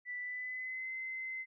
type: tone with pitch glide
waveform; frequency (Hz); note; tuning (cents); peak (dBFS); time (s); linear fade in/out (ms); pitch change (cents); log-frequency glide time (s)
sine; 1975.5 to 2058; B6 to C7; 0 to -29; -38; 0.05-1.46; 50; +71; 0.19-0.91
effects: none